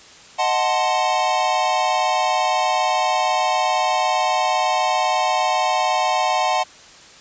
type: chord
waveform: square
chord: D# diminished seventh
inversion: none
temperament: equal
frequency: 622.3 / 740 / 880 / 1046.5 Hz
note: D#5 / F#5 / A5 / C6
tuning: 0 / 0 / 0 / 0 cents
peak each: -26 / -21 / -23 / -25 dBFS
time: 0.38-6.64 s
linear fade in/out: 20 ms
effects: white hiss -44 dBFS RMS until 7.2 s + resampled to 16000 Hz